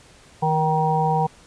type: harmonic tone with a mistuned harmonic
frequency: 157.9 Hz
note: D#3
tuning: 26 cents sharp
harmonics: 1 / 3 / 5 / 6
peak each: -22 / -26 / -21 / -24 dBFS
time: 0.42-1.27 s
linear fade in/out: 10 ms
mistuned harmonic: 5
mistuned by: -29 cents
effects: pink hiss -50 dBFS RMS until 1.46 s + resampled to 22050 Hz